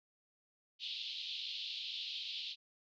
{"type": "band-pass noise", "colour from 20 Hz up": "white", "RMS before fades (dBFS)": -43, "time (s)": [0.79, 2.56], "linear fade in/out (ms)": 50, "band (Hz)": [2900, 4200], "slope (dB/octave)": 48, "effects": []}